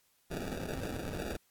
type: noise with sample-and-hold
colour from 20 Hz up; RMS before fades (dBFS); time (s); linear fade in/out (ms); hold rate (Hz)
violet; -38; 0.3-1.37; 10; 1050
effects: white hiss -71 dBFS RMS until 1.5 s + AAC 64 kbps